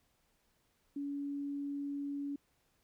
sine tone, 283.5 Hz, C#4, 39 cents sharp, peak -36 dBFS, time 0.96-2.36 s, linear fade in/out 5 ms, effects pink hiss -75 dBFS RMS until 2.83 s

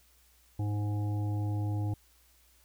harmonic tone, 103.83 Hz, G#2, in tune, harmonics 1 / 3 / 5 / 7 / 8, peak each -29 / -39 / -50 / -49 / -48 dBFS, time 0.59-1.94 s, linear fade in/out 5 ms, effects added 60 Hz sine -65 dBFS peak until 2.64 s + white hiss -65 dBFS RMS until 2.64 s

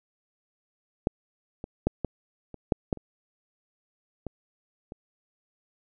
clicks, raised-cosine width 2 ms, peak -9 / -22 / -9 / -14 / -27 / -7 / -11 / -29 / -20 / -26 dBFS, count 10, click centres 1.071 / 1.641 / 1.87 / 2.047 / 2.543 / 2.722 / 2.928 / 2.973 / 4.267 / 4.921 s, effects none

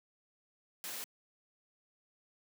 white noise, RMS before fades -42 dBFS, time 0.84-1.04 s, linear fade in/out 0 ms, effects high-pass 200 Hz 12 dB/octave

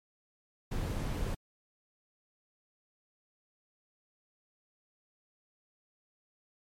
brown noise, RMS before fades -34 dBFS, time 0.71-1.35 s, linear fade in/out 10 ms, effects MP3 64 kbps

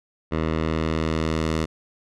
10% pulse tone with low-pass filter sweep, 79.7 Hz, D#2, 42 cents sharp, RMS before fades -24 dBFS, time 0.31-1.66 s, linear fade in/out 20 ms, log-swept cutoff 2500 to 7400 Hz, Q 0.71, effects none

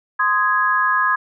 sine chord, Ab major, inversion first, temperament just, 1038.3 / 1245.9 / 1661.2 Hz, C6 / Eb6 / Ab6, -14 / +2 / 0 cents, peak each -19 / -20 / -18 dBFS, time 0.19-1.16 s, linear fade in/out 10 ms, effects none

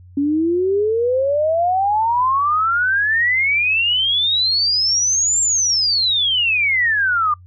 sine exponential two-way sweep, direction up then down, 277.2 to 7459 to 1183 Hz, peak -14 dBFS, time 0.17-7.34 s, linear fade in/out 5 ms, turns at 5.41 s, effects noise-tail reverb RT60 0.1 s tail -23 dB re dry + added 90 Hz sine -40 dBFS peak until 7.46 s

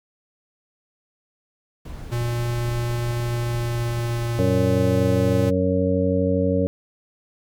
brown noise, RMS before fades -34 dBFS, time 1.85-4.38 s, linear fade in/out 5 ms
square tone with pitch glide, 119.1 to 116.18 Hz, A#2 to A#2, +38 to -5 cents, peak -23 dBFS, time 2.11-5.51 s, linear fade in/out 20 ms, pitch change -43 cents, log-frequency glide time 3.28-5.25 s
harmonic tone, 92.5 Hz, F#2, in tune, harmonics 1 / 2 / 3 / 5 / 6, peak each -24 / -24 / -24 / -24 / -24 dBFS, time 4.39-6.67 s, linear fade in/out 0 ms
effects none

